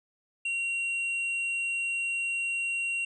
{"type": "tone with hard clipping", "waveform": "sine", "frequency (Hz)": 2750, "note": "F7", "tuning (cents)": -27, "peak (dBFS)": -29, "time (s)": [0.45, 3.05], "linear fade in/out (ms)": 5, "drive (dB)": 4, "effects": ["resampled to 22050 Hz"]}